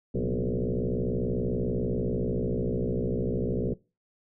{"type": "tone with frequency modulation", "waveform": "sine", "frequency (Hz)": 127.2, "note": "C3", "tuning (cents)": -48, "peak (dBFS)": -25, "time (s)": [0.14, 3.74], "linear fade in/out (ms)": 10, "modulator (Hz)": 60.3, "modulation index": 6.2, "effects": ["noise-tail reverb RT60 0.3 s tail -22 dB re dry"]}